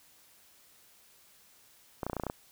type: clicks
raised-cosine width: 1 ms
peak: -19 dBFS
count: 9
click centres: 2.032 / 2.066 / 2.098 / 2.132 / 2.167 / 2.198 / 2.236 / 2.267 / 2.299 s
effects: white hiss -61 dBFS RMS until 2.51 s